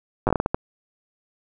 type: slowing click train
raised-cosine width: 1 ms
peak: -6 dBFS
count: 9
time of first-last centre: 0.27-0.545 s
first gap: 8 ms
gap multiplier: 1.4
effects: none